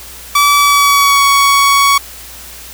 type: tone with pitch glide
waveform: sawtooth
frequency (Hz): 1151 to 1119.5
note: D6 to C#6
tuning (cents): -35 to +17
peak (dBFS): -3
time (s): 0.35-1.98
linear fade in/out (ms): 5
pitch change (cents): -48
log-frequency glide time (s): 0.57-1.25
effects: added 60 Hz sine -38 dBFS peak until 2.73 s + white hiss -32 dBFS RMS until 2.73 s